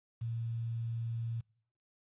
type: tone with quantisation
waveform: sine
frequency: 115.4 Hz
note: A#2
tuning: 17 cents flat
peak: -34 dBFS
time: 0.21-1.41 s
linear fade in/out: 10 ms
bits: 10
effects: noise-tail reverb RT60 0.6 s tail -26 dB re dry + resampled to 8000 Hz